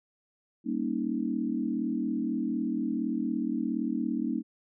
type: chord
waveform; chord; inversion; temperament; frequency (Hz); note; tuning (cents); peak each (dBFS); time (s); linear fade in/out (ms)
sine; Eb dominant seventh; first; equal with one note detuned; 196 / 233.1 / 277.2 / 314.6; G3 / Bb3 / Db4 / Eb4; 0 / 0 / 0 / +19; -36 / -31 / -33 / -33; 0.64-4.43; 50
effects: none